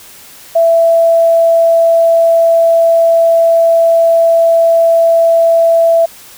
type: tone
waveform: sine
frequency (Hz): 665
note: E5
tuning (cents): +15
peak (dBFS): -5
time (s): 0.55-6.06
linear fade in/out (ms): 10
effects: white hiss -36 dBFS RMS until 6.37 s